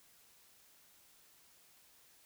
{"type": "silence", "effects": ["white hiss -65 dBFS RMS until 2.25 s"]}